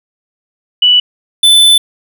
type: tone pair in turn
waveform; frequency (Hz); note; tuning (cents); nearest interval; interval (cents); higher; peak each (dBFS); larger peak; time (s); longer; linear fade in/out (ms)
sine / square; 2960 / 3512; F#7 / A7; 0 / -4; minor third; 296; second; -4; neither; 0.82-1 / 1.43-1.78; second; 5
effects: none